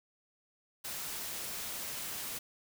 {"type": "noise", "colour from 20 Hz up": "white", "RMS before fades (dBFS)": -40, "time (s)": [0.84, 2.39], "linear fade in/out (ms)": 10, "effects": []}